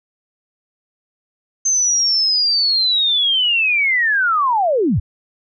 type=linear sweep; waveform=sine; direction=down; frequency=6290 to 63.8 Hz; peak=-13 dBFS; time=1.65-5 s; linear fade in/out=10 ms; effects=none